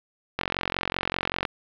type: click train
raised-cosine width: 0.3 ms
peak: -8 dBFS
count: 49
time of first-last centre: 0.39-1.452 s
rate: 45.2 Hz
effects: low-pass 4000 Hz 12 dB/octave + 8-bit